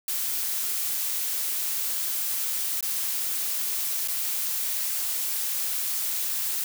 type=noise with dropouts; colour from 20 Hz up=blue; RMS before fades=-28 dBFS; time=0.08-6.64 s; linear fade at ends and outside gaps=2 ms; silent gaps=2.808-2.826 / 4.076-4.083 s; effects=none